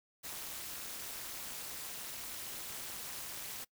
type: noise with amplitude modulation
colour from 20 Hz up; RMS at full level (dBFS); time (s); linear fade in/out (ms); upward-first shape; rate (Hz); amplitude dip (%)
white; -40; 0.23-3.65; 20; sine; 263; 90
effects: noise-tail reverb RT60 0.1 s tail -22 dB re dry